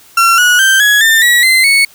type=tone with pitch steps; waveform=35% pulse; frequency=1362 / 1459.8 / 1564.5 / 1676.8 / 1797.2 / 1926.2 / 2064 / 2213 Hz; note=F6 / F#6 / G6 / G#6 / A6 / B6 / C7 / C#7; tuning=-44 / -24 / -4 / +16 / +36 / -44 / -24 / -3 cents; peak=-4 dBFS; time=0.17-1.85 s; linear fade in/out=5 ms; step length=210 ms; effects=white hiss -42 dBFS RMS until 1.94 s